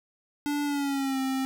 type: tone with pitch glide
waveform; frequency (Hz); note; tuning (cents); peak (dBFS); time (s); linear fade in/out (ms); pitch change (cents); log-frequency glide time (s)
square; 290.7 to 265; D4 to C4; -18 to +22; -27; 0.46-1.45; 0; -160; 0.64-1.19
effects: 9-bit

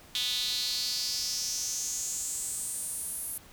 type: tone with high-pass filter sweep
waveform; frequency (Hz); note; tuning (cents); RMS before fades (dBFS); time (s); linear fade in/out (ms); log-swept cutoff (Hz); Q
sawtooth; 246.9; B3; 0; -33; 0.15-3.38; 0; 3500 to 11000; 5.1
effects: pink hiss -54 dBFS RMS until 3.52 s

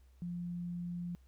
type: tone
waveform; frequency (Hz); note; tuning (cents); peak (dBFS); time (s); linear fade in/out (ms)
sine; 174.61; F3; 0; -37; 0.22-1.15; 0
effects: added 64 Hz sine -59 dBFS peak until 1.27 s + pink hiss -75 dBFS RMS until 1.27 s

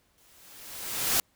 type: noise with exponential growth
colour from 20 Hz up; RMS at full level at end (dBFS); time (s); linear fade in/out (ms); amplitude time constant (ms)
white; -23; 0.18-1.2; 0; 220
effects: pink hiss -68 dBFS RMS until 1.35 s

